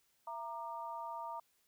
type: tone with amplitude modulation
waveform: sine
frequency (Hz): 932.3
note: A#5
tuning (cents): 0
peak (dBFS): -36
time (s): 0.27-1.4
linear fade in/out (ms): 5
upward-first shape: sine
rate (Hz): 262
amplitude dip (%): 100
effects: white hiss -75 dBFS RMS until 1.67 s